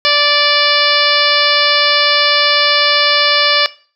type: harmonic tone with a mistuned harmonic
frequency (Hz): 584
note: D5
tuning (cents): -10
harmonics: 1 / 2 / 3 / 4 / 5 / 6 / 7 / 8 / 9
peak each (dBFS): -18 / -18 / -18 / -18 / -18 / -18 / -18 / -18 / -18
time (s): 0.05-3.66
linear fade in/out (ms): 0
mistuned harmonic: 7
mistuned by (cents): +32
effects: noise-tail reverb RT60 0.4 s tail -19 dB re dry